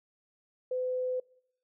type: tone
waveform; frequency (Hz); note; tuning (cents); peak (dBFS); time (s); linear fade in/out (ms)
sine; 507; B4; +45; -29; 0.71-1.2; 5
effects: noise-tail reverb RT60 0.7 s tail -24 dB re dry